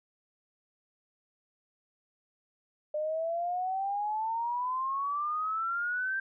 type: exponential sweep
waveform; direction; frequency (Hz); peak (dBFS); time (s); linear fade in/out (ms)
sine; up; 600 to 1584; -29; 2.94-6.2; 5
effects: none